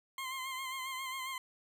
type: tone with vibrato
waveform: 20% pulse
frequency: 1050 Hz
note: C6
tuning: 6 cents sharp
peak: -33 dBFS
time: 0.18-1.38 s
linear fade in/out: 2 ms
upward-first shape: sine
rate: 7.4 Hz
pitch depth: 43 cents each way
effects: none